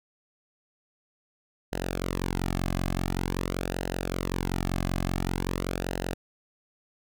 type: tone with flanger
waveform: sawtooth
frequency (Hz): 45.22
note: F#1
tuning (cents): -39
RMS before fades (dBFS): -30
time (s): 1.72-6.14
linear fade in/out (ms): 10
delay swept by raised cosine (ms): 0.87 to 2.17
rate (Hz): 0.47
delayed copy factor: -0.75
effects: none